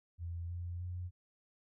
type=tone with pitch steps; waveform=sine; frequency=85.3 / 87.29 / 89.33 Hz; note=F2 / F2 / F2; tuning=-40 / 0 / +40 cents; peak=-38 dBFS; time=0.18-1.11 s; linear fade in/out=50 ms; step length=310 ms; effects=none